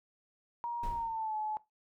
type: tone with pitch glide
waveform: sine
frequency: 946 to 857.5 Hz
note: A#5 to A5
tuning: +25 to -45 cents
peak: -33 dBFS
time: 0.64-1.57 s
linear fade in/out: 0 ms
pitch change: -170 cents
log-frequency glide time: 0.9-1.36 s
type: noise with exponential decay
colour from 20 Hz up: brown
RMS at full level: -36 dBFS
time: 0.83-1.29 s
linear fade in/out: 5 ms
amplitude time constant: 98 ms
effects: noise-tail reverb RT60 0.2 s tail -19 dB re dry